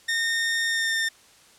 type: tone with pitch glide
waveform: sawtooth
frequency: 1832 to 1808.9 Hz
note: A#6 to A6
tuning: -31 to +47 cents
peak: -19 dBFS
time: 0.08-1.09 s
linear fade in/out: 10 ms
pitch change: -22 cents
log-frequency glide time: 0.68-0.94 s
effects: white hiss -54 dBFS RMS until 1.58 s + low-pass 9000 Hz 12 dB/octave